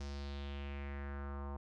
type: tone with low-pass filter sweep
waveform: square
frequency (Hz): 70.4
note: C#2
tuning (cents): +27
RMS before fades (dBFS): -43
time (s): 0-1.57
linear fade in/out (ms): 5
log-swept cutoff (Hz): 5800 to 970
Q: 2.9
effects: none